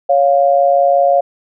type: tone pair together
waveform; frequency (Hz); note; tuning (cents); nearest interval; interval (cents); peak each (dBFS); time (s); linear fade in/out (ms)
sine; 557 / 702.5; C#5 / F5; +8 / +10; major third; 402; -11; 0.09-1.21; 10
effects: none